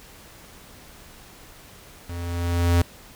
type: tone with level ramp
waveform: square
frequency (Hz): 86.3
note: F2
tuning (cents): -20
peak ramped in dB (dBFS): -32 to -15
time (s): 2.09-2.82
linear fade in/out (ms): 5
effects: pink hiss -47 dBFS RMS until 3.15 s

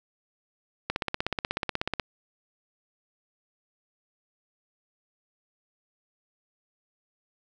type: click train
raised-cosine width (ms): 0.3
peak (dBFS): -11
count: 19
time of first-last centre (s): 0.9-1.998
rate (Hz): 16.4
effects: none

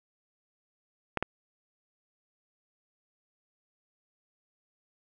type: clicks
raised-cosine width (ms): 0.5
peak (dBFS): -13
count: 2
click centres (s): 1.173 / 1.226
effects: none

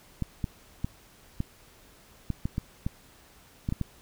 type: clicks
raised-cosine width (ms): 5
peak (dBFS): -16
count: 11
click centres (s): 0.223 / 0.442 / 0.845 / 1.404 / 2.303 / 2.455 / 2.581 / 2.865 / 3.689 / 3.724 / 3.813
effects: pink hiss -56 dBFS RMS until 4.01 s

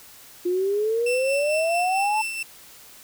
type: exponential sweep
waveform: sine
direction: up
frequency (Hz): 349.2 to 880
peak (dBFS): -20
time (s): 0.45-2.22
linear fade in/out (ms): 10
type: tone with tremolo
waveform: 40% pulse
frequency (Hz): 2676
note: E7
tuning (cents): +25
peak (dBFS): -24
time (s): 1.06-2.43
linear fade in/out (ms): 5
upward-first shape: sine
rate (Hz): 4.5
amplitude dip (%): 40
effects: white hiss -47 dBFS RMS until 3.03 s

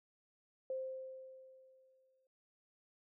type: tone with exponential decay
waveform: sine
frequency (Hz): 523.3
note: C5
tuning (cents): 0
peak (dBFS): -36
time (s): 0.7-2.27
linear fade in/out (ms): 2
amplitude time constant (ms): 340
effects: none

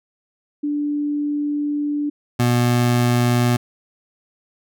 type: tone pair in turn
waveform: sine / 25% pulse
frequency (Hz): 292.9 / 121.45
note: D4 / B2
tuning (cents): -5 / -29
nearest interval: octave + minor third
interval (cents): 1524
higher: first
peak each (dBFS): -19 / -11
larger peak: second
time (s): 0.63-2.1 / 2.39-3.57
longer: first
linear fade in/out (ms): 10
effects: none

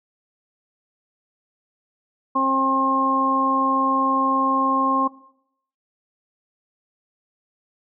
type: harmonic tone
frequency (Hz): 267.3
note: C4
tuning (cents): +37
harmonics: 1 / 2 / 3 / 4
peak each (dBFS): -24 / -29 / -29 / -18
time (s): 2.35-5.08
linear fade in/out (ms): 10
effects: noise-tail reverb RT60 0.7 s tail -18 dB re dry

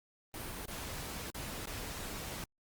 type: noise with dropouts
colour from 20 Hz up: pink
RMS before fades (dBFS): -42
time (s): 0.34-2.44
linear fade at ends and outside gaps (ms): 1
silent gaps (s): 0.656-0.681 / 1.303-1.346 / 1.657-1.672
effects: Opus 32 kbps

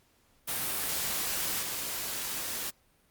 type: noise with level steps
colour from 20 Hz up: white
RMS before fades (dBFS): -32 / -35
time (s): 0.47-2.71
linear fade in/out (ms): 20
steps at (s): 1.62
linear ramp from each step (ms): 10
effects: pink hiss -67 dBFS RMS until 3.1 s + Opus 48 kbps

